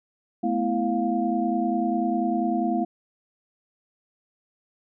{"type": "tone cluster", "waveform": "sine", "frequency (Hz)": [217, 247.1, 331.6, 703], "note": ["A3", "B3", "E4", "F5"], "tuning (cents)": [-24, 1, 10, 11], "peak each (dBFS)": -27, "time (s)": [0.43, 2.85], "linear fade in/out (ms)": 10, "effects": []}